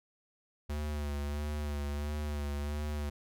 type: tone with vibrato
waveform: square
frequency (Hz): 73.42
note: D2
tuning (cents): 0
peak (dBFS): -34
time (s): 0.69-3.1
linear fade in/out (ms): 10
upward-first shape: sine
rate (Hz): 1.5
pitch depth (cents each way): 36
effects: none